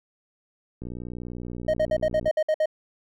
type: click train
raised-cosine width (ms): 3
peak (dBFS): -23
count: 89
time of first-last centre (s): 0.82-2.279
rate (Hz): 60.3
type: tone bursts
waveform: triangle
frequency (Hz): 622.3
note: D#5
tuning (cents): 0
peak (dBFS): -17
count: 9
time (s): 1.68-2.658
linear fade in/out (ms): 5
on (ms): 58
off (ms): 57
effects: none